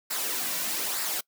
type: noise with flanger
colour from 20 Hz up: white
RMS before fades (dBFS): -30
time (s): 0.1-1.21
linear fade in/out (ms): 10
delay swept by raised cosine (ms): 0.31 to 2.41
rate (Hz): 1.1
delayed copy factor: -0.5
effects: noise-tail reverb RT60 0.1 s tail -24 dB re dry + high-pass 200 Hz 12 dB/octave